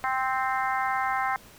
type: harmonic tone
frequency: 261.6 Hz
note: C4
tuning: in tune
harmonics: 3 / 4 / 5 / 6 / 7 / 8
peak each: -28 / -30 / -32 / -34 / -35 / -36 dBFS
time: 0.04-1.36 s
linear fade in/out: 0 ms
effects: pink hiss -51 dBFS RMS until 1.58 s